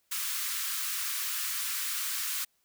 white high-pass noise, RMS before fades -33 dBFS, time 0.11-2.45 s, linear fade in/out 10 ms, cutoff 1100 Hz, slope 48 dB/octave, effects white hiss -73 dBFS RMS until 2.64 s

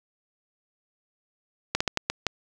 slowing click train, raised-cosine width 0.2 ms, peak -6 dBFS, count 6, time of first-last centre 1.75-2.267 s, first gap 55 ms, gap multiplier 1.32, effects none

